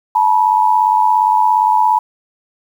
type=tone pair together; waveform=sine; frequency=870 / 967.3 Hz; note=A5 / B5; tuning=-20 / -36 cents; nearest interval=major second; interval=184 cents; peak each=-12 / -12 dBFS; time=0.15-1.99 s; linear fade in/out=5 ms; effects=7-bit